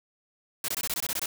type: noise bursts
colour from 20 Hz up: white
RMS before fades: -30 dBFS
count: 10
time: 0.64-1.259 s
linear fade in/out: 2 ms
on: 43 ms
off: 21 ms
effects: none